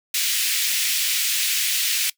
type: high-pass noise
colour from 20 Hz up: pink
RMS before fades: -22 dBFS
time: 0.14-2.1 s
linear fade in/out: 5 ms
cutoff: 2300 Hz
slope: 24 dB/octave
effects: noise-tail reverb RT60 0.1 s tail -20 dB re dry